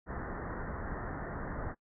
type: low-pass noise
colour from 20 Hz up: pink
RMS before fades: -39 dBFS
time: 0.06-1.75 s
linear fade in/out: 50 ms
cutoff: 1900 Hz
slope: 96 dB/octave
effects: noise-tail reverb RT60 0.1 s tail -22 dB re dry